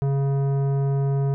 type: tone with tanh clipping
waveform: sine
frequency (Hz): 138.3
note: C#3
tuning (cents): -4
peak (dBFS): -21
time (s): 0.02-1.34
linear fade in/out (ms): 0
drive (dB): 13
effects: none